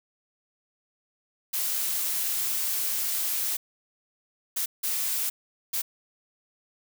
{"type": "noise bursts at uneven times", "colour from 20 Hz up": "blue", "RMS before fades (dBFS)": -28, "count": 4, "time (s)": [[1.53, 3.57], [4.56, 4.66], [4.83, 5.3], [5.73, 5.82]], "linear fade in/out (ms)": 10, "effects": []}